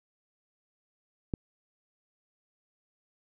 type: click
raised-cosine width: 3 ms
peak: -17 dBFS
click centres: 1.338 s
effects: none